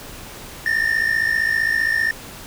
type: tone pair together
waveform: triangle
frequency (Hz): 1777.7 / 1833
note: A6 / A#6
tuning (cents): +17 / -30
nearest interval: minor second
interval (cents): 53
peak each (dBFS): -18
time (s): 0.66-2.11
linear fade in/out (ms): 2
effects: pink hiss -37 dBFS RMS until 2.46 s